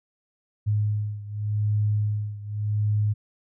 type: beating tone pair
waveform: sine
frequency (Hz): 104.8 / 105.66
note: G#2 / G#2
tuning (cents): +16 / +30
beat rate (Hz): 0.86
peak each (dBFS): -24 / -27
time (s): 0.66-3.14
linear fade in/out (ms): 20
effects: none